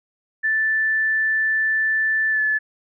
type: tone with pitch glide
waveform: sine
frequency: 1760 to 1729.8 Hz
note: A6 to A6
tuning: 0 to -30 cents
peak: -17 dBFS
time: 0.43-2.59 s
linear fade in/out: 20 ms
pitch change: -30 cents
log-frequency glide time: 2.3-2.41 s
effects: none